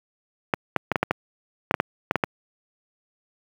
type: clicks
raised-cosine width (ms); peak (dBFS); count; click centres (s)
0.5; -4; 12; 0.538 / 0.763 / 0.917 / 0.958 / 1.03 / 1.11 / 1.711 / 1.742 / 1.801 / 2.111 / 2.157 / 2.238
effects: high-pass 100 Hz 12 dB/octave + 7-bit